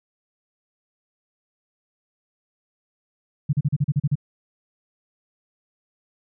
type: tone bursts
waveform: sine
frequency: 144.4 Hz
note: D3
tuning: 29 cents flat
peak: -16 dBFS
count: 9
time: 3.49-4.155 s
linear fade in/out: 10 ms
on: 41 ms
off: 37 ms
effects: none